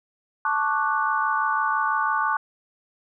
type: chord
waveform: sine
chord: D major seventh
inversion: second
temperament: equal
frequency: 880 / 1108.7 / 1174.7 / 1480 Hz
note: A5 / C#6 / D6 / F#6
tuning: 0 / 0 / 0 / 0 cents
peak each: -26 dBFS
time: 0.45-2.37 s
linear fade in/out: 2 ms
effects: none